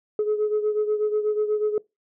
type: beating tone pair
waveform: sine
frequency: 422.7 / 430.9 Hz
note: G#4 / A4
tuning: +31 / -36 cents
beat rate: 8.2 Hz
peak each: -20 / -26 dBFS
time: 0.19-1.78 s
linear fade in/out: 2 ms
effects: noise-tail reverb RT60 0.2 s tail -23 dB re dry + tanh soft clip ceiling -16 dBFS